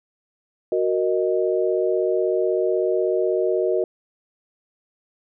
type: chord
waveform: sine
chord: D# minor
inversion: first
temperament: equal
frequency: 370 / 466.2 / 622.3 Hz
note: F#4 / A#4 / D#5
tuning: 0 / 0 / 0 cents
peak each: -21 / -23 / -24 dBFS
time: 0.72-3.84 s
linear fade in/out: 2 ms
effects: none